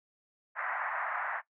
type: band-pass noise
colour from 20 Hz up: white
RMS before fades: -35 dBFS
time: 0.55-1.42 s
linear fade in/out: 50 ms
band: 680 to 1900 Hz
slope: 48 dB/octave
effects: noise-tail reverb RT60 0.1 s tail -17 dB re dry